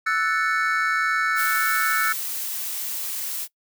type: chord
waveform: triangle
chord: F# minor seventh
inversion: third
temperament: equal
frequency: 1318.5 / 1480 / 1760 / 2217 Hz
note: E6 / F#6 / A6 / C#7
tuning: 0 / 0 / 0 / 0 cents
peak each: -22 / -23 / -24 / -27 dBFS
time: 0.06-2.13 s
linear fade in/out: 10 ms
type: noise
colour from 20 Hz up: blue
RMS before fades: -29 dBFS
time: 1.35-3.48 s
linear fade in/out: 50 ms
effects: noise-tail reverb RT60 0.1 s tail -21 dB re dry